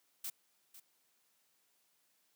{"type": "noise with echo", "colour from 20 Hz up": "blue", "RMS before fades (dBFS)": -41, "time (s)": [0.24, 0.3], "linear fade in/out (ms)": 5, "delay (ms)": 500, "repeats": 1, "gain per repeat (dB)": -14, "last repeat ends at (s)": 0.8, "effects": ["white hiss -75 dBFS RMS until 2.35 s", "high-pass 150 Hz 12 dB/octave"]}